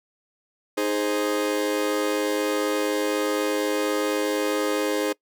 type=chord; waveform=40% pulse; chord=Ab major; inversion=second; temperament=equal; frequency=311.1 / 415.3 / 523.3 Hz; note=Eb4 / Ab4 / C5; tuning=0 / 0 / 0 cents; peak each=-26 dBFS; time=0.77-5.13 s; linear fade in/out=10 ms; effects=noise-tail reverb RT60 0.1 s tail -23 dB re dry